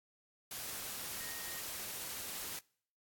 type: tone in noise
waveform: sine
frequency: 1864.7 Hz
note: A#6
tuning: in tune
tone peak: -52 dBFS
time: 1.2-1.6 s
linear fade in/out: 2 ms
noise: white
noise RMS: -43 dBFS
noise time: 0.51-2.59 s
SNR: -12 dB
effects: noise-tail reverb RT60 0.6 s tail -26 dB re dry + AAC 64 kbps